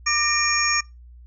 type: tone cluster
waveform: sine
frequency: 1185 / 1843 / 2394 / 5510 / 6620 Hz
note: D6 / A#6 / D7 / F8 / G#8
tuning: +15 / -20 / +33 / -24 / -6 cents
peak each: -25 dBFS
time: 0.06-0.81 s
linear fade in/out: 10 ms
effects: noise-tail reverb RT60 0.2 s tail -21 dB re dry + added 60 Hz sine -42 dBFS peak until 1.26 s